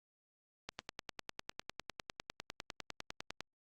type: click train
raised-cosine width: 0.2 ms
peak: -23 dBFS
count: 28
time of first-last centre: 0.69-3.406 s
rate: 9.94 Hz
effects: Opus 48 kbps